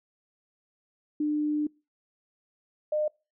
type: tone pair in turn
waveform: sine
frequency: 299.5 / 607.2 Hz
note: D4 / D#5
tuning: +34 / -42 cents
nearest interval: octave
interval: 1224 cents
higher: second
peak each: -24 dBFS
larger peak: neither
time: 1.2-1.67 / 2.92-3.08 s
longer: first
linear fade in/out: 5 ms
effects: noise-tail reverb RT60 0.3 s tail -26 dB re dry